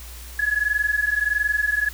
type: tone pair together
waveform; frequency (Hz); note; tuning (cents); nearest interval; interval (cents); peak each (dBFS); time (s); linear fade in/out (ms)
sine; 1682 / 1703.5; G#6 / G#6; +22 / +44; unison; 22; -22 / -22; 0.39-1.89; 5
effects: added 60 Hz sine -37 dBFS peak until 1.93 s + white hiss -42 dBFS RMS until 1.93 s